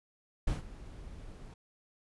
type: noise with ADSR envelope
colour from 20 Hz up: brown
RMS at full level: -29 dBFS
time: 0.47-1.54 s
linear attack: 8 ms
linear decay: 140 ms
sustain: -18 dB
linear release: 3 ms
effects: resampled to 24000 Hz